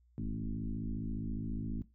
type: tone with frequency modulation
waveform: sine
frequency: 106.8 Hz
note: G#2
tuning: 49 cents sharp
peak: -34 dBFS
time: 0.18-1.82 s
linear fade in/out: 0 ms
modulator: 54.6 Hz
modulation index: 3.1
effects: noise-tail reverb RT60 0.2 s tail -17 dB re dry + added 60 Hz sine -64 dBFS peak until 1.94 s